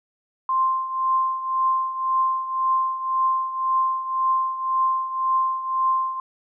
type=tone with tremolo; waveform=sine; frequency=1050 Hz; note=C6; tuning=6 cents sharp; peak=-16 dBFS; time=0.49-6.2 s; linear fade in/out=2 ms; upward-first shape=triangle; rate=1.9 Hz; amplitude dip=75%; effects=none